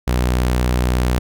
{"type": "tone", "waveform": "sawtooth", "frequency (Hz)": 61.74, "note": "B1", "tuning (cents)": 0, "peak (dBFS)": -11, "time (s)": [0.07, 1.19], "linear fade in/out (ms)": 10, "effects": []}